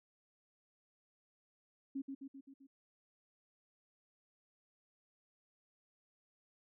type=tone with echo; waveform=sine; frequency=272.5 Hz; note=C#4; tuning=29 cents flat; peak=-37 dBFS; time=1.95-2.02 s; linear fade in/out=10 ms; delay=130 ms; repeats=5; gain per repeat=-4 dB; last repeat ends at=2.67 s; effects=none